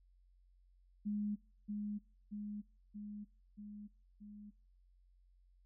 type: tone with echo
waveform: sine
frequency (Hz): 207.7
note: G#3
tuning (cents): 0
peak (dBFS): -35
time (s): 1.05-1.36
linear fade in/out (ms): 20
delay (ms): 630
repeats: 5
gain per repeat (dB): -3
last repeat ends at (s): 4.51
effects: noise-tail reverb RT60 0.5 s tail -26 dB re dry + added 45 Hz sine -65 dBFS peak until 5.65 s